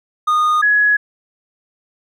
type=tone pair in turn; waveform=triangle / sine; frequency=1229 / 1680.5 Hz; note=D#6 / G#6; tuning=-22 / +20 cents; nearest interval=perfect fourth; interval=542 cents; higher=second; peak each=-10 dBFS; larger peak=neither; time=0.27-0.62 / 0.62-0.97 s; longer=neither; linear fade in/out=10 ms; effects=none